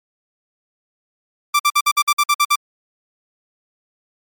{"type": "tone bursts", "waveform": "sawtooth", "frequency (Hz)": 1174.7, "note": "D6", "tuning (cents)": 0, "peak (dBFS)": -8, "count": 10, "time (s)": [1.54, 2.558], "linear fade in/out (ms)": 10, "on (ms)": 55, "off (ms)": 52, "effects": ["MP3 96 kbps"]}